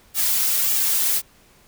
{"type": "noise with flanger", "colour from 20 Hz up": "blue", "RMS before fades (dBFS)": -20, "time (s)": [0.14, 1.22], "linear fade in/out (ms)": 50, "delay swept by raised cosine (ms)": [1.9, 3.6], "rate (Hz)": 1.7, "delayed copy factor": -0.75, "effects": ["pink hiss -54 dBFS RMS until 1.67 s"]}